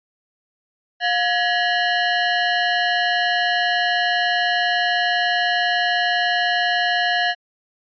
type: ring-modulated tone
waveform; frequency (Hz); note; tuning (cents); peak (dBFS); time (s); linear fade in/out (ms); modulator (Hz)
sawtooth; 1196; D6; +31; -10; 1-7.35; 50; 485
effects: resampled to 11025 Hz